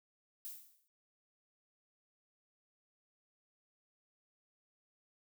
violet noise with exponential decay, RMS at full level -42 dBFS, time 0.45-0.88 s, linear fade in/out 0 ms, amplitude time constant 92 ms, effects none

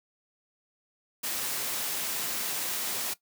white noise, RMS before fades -32 dBFS, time 1.23-3.14 s, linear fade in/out 10 ms, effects noise-tail reverb RT60 0.1 s tail -17 dB re dry + high-pass 150 Hz 12 dB/octave

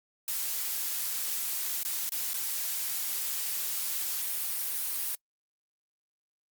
blue noise with dropouts, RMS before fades -32 dBFS, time 0.28-5.15 s, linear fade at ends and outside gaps 1 ms, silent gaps 1.832-1.85 / 2.092-2.12 / 2.334-2.341 s, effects noise-tail reverb RT60 0.1 s tail -26 dB re dry + Opus 48 kbps

